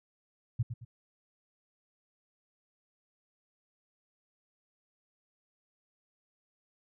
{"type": "tone with echo", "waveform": "sine", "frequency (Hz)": 117.8, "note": "A#2", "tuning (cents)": 19, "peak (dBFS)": -25, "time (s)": [0.59, 0.63], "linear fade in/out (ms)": 10, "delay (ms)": 110, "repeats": 2, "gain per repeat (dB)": -9, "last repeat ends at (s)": 0.85, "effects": []}